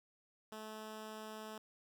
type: tone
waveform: 10% pulse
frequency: 216.8 Hz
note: A3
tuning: 25 cents flat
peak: -38 dBFS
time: 0.52-1.58 s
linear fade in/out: 2 ms
effects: none